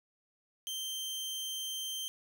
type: tone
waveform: sawtooth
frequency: 3136 Hz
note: G7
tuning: in tune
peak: -33 dBFS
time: 0.67-2.08 s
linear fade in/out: 0 ms
effects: none